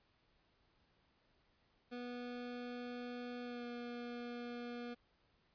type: tone with pitch glide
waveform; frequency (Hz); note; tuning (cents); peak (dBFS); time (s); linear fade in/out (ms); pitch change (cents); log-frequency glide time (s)
25% pulse; 244.3 to 240.5; B3 to B3; -19 to -46; -40; 1.91-4.95; 20; -27; 3.43-3.65
effects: pink hiss -75 dBFS RMS until 5.54 s + resampled to 11025 Hz